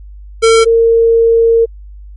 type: tone pair in turn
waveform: square / sine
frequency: 452.5 / 458.6 Hz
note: A4 / A#4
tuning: +48 / -28 cents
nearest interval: unison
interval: 24 cents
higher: second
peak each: -5 dBFS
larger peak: neither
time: 0.42-0.65 / 0.65-1.66 s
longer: second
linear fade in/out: 20 ms
effects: added 50 Hz sine -29 dBFS peak until 2.16 s + MP3 48 kbps